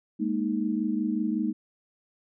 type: chord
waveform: sine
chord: Ab suspended second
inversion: none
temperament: equal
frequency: 207.7 / 233.1 / 311.1 Hz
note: Ab3 / Bb3 / Eb4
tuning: 0 / 0 / 0 cents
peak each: -29 dBFS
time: 0.19-1.53 s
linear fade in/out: 20 ms
effects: none